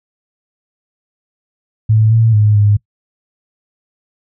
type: tone with pitch steps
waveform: sine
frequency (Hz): 109.4 / 113.2 / 105.7 / 103.5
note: A2 / A2 / G#2 / G#2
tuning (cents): -9 / +50 / +31 / -5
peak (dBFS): -7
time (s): 1.89-2.77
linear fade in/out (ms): 10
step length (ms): 220
effects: noise-tail reverb RT60 0.1 s tail -22 dB re dry